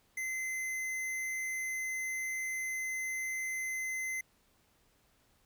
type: tone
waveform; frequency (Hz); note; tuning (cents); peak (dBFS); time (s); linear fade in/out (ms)
square; 2057; C7; -30; -35; 0.17-4.21; 5
effects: pink hiss -70 dBFS RMS until 5.45 s